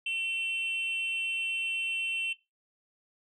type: tone pair together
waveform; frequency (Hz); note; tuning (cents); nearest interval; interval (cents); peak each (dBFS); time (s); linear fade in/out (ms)
sine; 2704 / 3085; E7 / G7; +43 / -28; major second; 229; -29 / -33; 0.06-2.33; 5
effects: noise-tail reverb RT60 0.2 s tail -17 dB re dry + tanh soft clip ceiling -27 dBFS